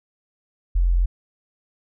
sine tone, 43.65 Hz, F1, in tune, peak -15 dBFS, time 0.75-1.06 s, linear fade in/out 10 ms, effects none

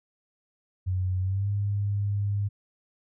sine tone with pitch glide, 92.5 to 101.46 Hz, F#2 to G#2, 0 to -40 cents, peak -24 dBFS, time 0.86-2.49 s, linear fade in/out 20 ms, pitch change +160 cents, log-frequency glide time 1.2-1.49 s, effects none

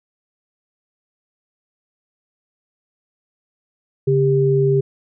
sine tone pair together, 140 / 397 Hz, C#3 / G4, +18 / +22 cents, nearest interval octave + tritone, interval 1804 cents, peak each -16 / -15 dBFS, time 4.07-4.81 s, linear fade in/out 10 ms, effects none

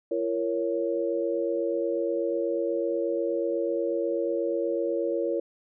sine chord, Bb minor, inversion second, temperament equal with one note detuned, 340.5 / 466.2 / 554.4 Hz, F4 / Bb4 / Db5, -44 / 0 / 0 cents, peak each -29 dBFS, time 0.11-5.4 s, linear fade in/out 5 ms, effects none

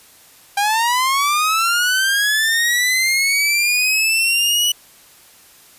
sawtooth linear sweep, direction up, 794 to 2960 Hz, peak -11 dBFS, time 0.57-4.72 s, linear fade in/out 5 ms, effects white hiss -47 dBFS RMS until 5.78 s + resampled to 32000 Hz

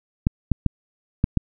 clicks, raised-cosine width 5 ms, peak -5 dBFS, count 5, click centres 0.269 / 0.517 / 0.663 / 1.241 / 1.373 s, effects none

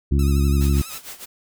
harmonic tone, 69.8 Hz, C#2, 13 cents sharp, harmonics 1 / 2 / 3 / 4 / 5, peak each -16 / -22 / -26 / -28 / -30 dBFS, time 0.11-0.82 s, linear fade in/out 10 ms
5% pulse tone with vibrato, 1283 Hz, E6, 47 cents flat, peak -23 dBFS, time 0.19-0.98 s, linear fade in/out 2 ms, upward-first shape sine, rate 12 Hz, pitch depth 68 cents each way
white noise with tremolo, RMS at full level -34 dBFS, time 0.6-1.26 s, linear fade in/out 20 ms, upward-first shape sine, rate 6.5 Hz, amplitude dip 80%
effects none

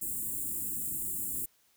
white band-stop noise, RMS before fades -35 dBFS, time 0.01-1.46 s, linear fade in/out 10 ms, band 370 to 7300 Hz, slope 96 dB/octave, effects white hiss -68 dBFS RMS until 1.76 s

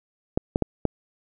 clicks, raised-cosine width 2 ms, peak -7 dBFS, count 4, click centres 0.375 / 0.559 / 0.623 / 0.853 s, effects none

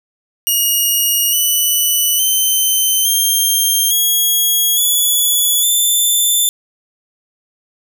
5% pulse tone with pitch steps, 2873 / 2974 / 3079 / 3188 / 3300 / 3417 / 3537 Hz, F7 / F#7 / G7 / G7 / G#7 / G#7 / A7, +48 / +8 / -32 / +28 / -12 / +49 / +8 cents, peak -4 dBFS, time 0.47-6.49 s, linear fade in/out 0 ms, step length 860 ms, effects none

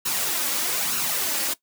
white noise with flanger, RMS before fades -25 dBFS, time 0.05-1.54 s, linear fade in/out 10 ms, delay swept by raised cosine 0.72 to 3.62 ms, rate 1.1 Hz, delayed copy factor +0.55, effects noise-tail reverb RT60 0.1 s tail -18 dB re dry + high-pass 150 Hz 12 dB/octave

